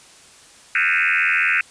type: tone with frequency modulation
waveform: sine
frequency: 2018 Hz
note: B6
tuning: 37 cents sharp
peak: -15 dBFS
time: 0.75-1.61 s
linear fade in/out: 2 ms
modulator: 85.2 Hz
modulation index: 7.2
effects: white hiss -47 dBFS RMS until 1.7 s + resampled to 22050 Hz